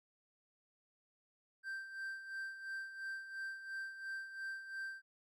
triangle tone with tremolo, 1568 Hz, G6, in tune, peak -38 dBFS, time 1.63-5.02 s, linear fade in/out 50 ms, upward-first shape sine, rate 2.9 Hz, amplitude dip 65%, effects none

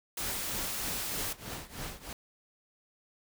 white noise, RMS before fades -36 dBFS, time 0.17-1.33 s, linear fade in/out 5 ms
pink noise with tremolo, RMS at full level -38 dBFS, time 0.2-2.13 s, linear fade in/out 2 ms, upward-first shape triangle, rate 3.2 Hz, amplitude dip 90%
effects none

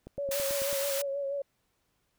click train, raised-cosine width 2 ms, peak -30 dBFS, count 7, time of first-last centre 0.07-0.729 s, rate 9.11 Hz
sine tone with vibrato, 558 Hz, C#5, 11 cents sharp, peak -30 dBFS, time 0.18-1.42 s, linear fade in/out 5 ms, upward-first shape sine, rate 6.2 Hz, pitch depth 35 cents each way
white high-pass noise, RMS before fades -34 dBFS, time 0.31-1.02 s, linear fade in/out 5 ms, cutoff 810 Hz, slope 96 dB/octave
effects pink hiss -75 dBFS RMS until 2.18 s

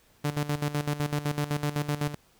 sawtooth tone with tremolo, 146.83 Hz, D3, in tune, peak -21 dBFS, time 0.24-2.15 s, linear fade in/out 10 ms, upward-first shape square, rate 7.9 Hz, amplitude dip 75%, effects pink hiss -62 dBFS RMS until 2.39 s

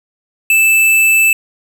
square tone, 2637 Hz, E7, in tune, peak -8 dBFS, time 0.5-1.33 s, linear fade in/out 2 ms, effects none

